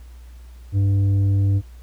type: tone with tanh clipping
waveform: sine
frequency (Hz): 98.8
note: G2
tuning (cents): +14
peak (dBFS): -16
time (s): 0.72-1.62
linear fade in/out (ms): 50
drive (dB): 6
effects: added 60 Hz sine -38 dBFS peak until 1.82 s + pink hiss -56 dBFS RMS until 1.82 s